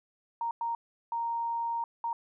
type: tone bursts at uneven times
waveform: sine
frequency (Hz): 930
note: A#5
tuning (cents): -4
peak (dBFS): -29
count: 4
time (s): 0.41-0.51 / 0.61-0.75 / 1.12-1.84 / 2.04-2.13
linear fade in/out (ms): 2
effects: none